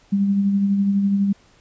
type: tone with tremolo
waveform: sine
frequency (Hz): 198.9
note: G3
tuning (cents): +25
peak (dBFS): -14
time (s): 0.12-1.33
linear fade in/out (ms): 10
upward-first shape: sine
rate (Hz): 12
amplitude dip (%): 35
effects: pink hiss -55 dBFS RMS until 1.6 s + resampled to 16000 Hz